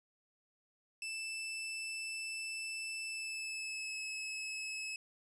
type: tone with pitch glide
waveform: sawtooth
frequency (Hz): 2644 to 2585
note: E7 to E7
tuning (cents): +5 to -34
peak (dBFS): -36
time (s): 1.02-4.96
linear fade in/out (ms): 2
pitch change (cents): -39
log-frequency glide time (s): 3.06-3.98
effects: resampled to 24000 Hz